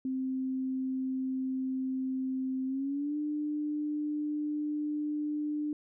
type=tone with pitch glide; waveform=sine; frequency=261.5 to 298.7 Hz; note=C4 to D4; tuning=-1 to +29 cents; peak=-30 dBFS; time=0.05-5.73 s; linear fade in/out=2 ms; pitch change=+230 cents; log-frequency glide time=2.66-3.17 s; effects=none